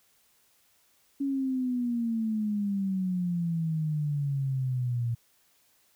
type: exponential sweep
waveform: sine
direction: down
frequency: 280 to 116.1 Hz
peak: -26 dBFS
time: 1.2-5.15 s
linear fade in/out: 10 ms
effects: white hiss -66 dBFS RMS until 5.95 s